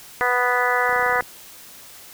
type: harmonic tone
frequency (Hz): 246.9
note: B3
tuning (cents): 0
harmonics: 2 / 3 / 4 / 5 / 6 / 7 / 8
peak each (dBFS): -25 / -25 / -25 / -25 / -25 / -25 / -25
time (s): 0.21-1.21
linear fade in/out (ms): 0
type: clicks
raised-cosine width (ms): 2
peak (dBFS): -28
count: 11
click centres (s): 0.894 / 0.927 / 0.962 / 0.995 / 1.027 / 1.063 / 1.096 / 1.126 / 1.158 / 1.192 / 1.224
effects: white hiss -43 dBFS RMS until 2.13 s